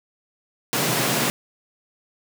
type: high-pass noise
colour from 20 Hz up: pink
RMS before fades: -22 dBFS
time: 0.73-1.3 s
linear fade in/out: 0 ms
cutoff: 120 Hz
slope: 96 dB/octave
effects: none